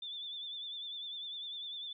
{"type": "tone with vibrato", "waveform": "sine", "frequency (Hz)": 3520, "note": "A7", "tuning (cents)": 0, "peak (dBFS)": -40, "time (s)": [0.02, 1.93], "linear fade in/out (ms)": 5, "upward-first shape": "sine", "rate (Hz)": 10, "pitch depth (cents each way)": 49, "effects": []}